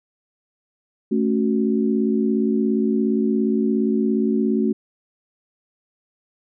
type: chord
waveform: sine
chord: F# minor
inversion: first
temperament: equal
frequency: 220 / 277.2 / 370 Hz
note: A3 / C#4 / F#4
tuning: 0 / 0 / 0 cents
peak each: -19 / -23 / -23 dBFS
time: 1.11-4.73 s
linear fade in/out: 10 ms
effects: none

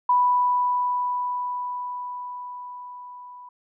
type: tone with level ramp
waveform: sine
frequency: 987.8 Hz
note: B5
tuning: in tune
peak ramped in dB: -15 to -40 dBFS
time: 0.09-3.49 s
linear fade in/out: 5 ms
effects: none

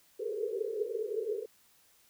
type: band-pass noise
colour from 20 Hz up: pink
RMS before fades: -35 dBFS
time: 0.19-1.46 s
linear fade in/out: 10 ms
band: 410 to 470 Hz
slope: 96 dB/octave
effects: white hiss -65 dBFS RMS until 2.09 s

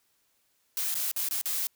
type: noise with dropouts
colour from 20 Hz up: blue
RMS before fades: -30 dBFS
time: 0.77-1.67 s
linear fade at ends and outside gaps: 0 ms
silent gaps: 0.942-0.954 / 1.114-1.163 / 1.287-1.31 / 1.413-1.457 s
effects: white hiss -71 dBFS RMS until 1.75 s

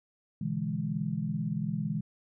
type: chord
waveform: sine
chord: E dominant seventh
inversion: second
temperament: equal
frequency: 123.47 / 146.83 / 164.81 / 207.7 Hz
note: B2 / D3 / E3 / G#3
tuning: 0 / 0 / 0 / 0 cents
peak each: -38 / -36 / -33 / -34 dBFS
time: 0.41-2.01 s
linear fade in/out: 5 ms
effects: none

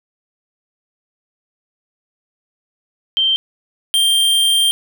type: tone pair in turn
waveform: sine / square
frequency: 3136 / 3174 Hz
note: G7 / G7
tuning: 0 / +21 cents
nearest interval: unison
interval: 21 cents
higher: second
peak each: -12 dBFS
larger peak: neither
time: 3.17-3.36 / 3.94-4.71 s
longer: second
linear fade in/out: 0 ms
effects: none

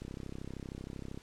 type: click train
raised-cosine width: 3 ms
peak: -29 dBFS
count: 39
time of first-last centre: 0.02-1.175 s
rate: 32.9 Hz
effects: pink hiss -59 dBFS RMS until 1.22 s + low-pass 8000 Hz 12 dB/octave

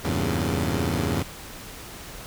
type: chord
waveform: 15% pulse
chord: E diminished seventh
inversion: none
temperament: equal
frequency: 82.41 / 98 / 116.54 / 138.59 Hz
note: E2 / G2 / Bb2 / Db3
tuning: 0 / 0 / 0 / 0 cents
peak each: -20 / -23 / -25 / -23 dBFS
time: 0.04-1.23 s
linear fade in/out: 10 ms
effects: pink hiss -40 dBFS RMS until 2.26 s

